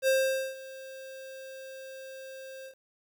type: tone with ADSR envelope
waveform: square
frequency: 530 Hz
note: C5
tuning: 22 cents sharp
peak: -22 dBFS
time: 0.02-2.75 s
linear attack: 56 ms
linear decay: 470 ms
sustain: -20 dB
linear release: 89 ms
effects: 10-bit